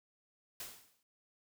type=noise with exponential decay; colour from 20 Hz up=white; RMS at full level=-42 dBFS; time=0.6-1.03 s; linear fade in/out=2 ms; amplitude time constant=93 ms; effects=none